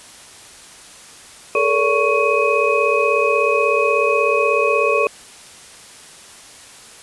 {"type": "tone cluster", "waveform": "sine", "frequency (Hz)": [425.2, 461.6, 571, 1110, 2517], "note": ["G#4", "A#4", "D5", "C#6", "D#7"], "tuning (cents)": [41, -17, -49, 2, 19], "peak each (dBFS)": -20, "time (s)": [1.55, 5.07], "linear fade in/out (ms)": 2, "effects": ["white hiss -41 dBFS RMS until 7.02 s", "resampled to 24000 Hz"]}